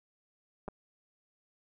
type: clicks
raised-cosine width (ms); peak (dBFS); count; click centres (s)
1; -26; 2; 0.68 / 0.685
effects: none